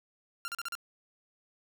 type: tone bursts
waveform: sawtooth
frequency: 1387 Hz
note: F6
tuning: 12 cents flat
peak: -31 dBFS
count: 5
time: 0.45-0.752 s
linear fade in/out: 0 ms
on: 30 ms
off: 38 ms
effects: none